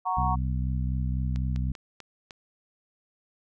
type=chord; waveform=sine; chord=F# major; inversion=none; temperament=equal; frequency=740 / 932.3 / 1108.7 Hz; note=F#5 / A#5 / C#6; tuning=0 / 0 / 0 cents; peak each=-29 dBFS; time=0.05-0.36 s; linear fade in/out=20 ms
type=harmonic tone; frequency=64 Hz; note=C2; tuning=38 cents flat; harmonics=1 / 2 / 3 / 4; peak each=-27 / -30 / -35 / -42 dBFS; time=0.17-1.72 s; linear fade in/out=5 ms
type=clicks; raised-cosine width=0.2 ms; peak=-25 dBFS; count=5; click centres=1.36 / 1.561 / 1.752 / 2.003 / 2.308 s
effects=none